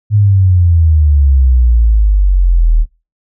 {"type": "exponential sweep", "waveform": "sine", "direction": "down", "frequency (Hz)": [106.8, 38.23], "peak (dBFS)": -5, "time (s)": [0.1, 2.86], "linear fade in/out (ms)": 50, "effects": ["noise-tail reverb RT60 0.3 s tail -24 dB re dry"]}